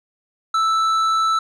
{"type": "tone with tanh clipping", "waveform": "triangle", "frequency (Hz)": 1318.5, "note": "E6", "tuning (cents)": 0, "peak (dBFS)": -17, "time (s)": [0.54, 1.39], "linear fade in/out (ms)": 5, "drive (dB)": 13, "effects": []}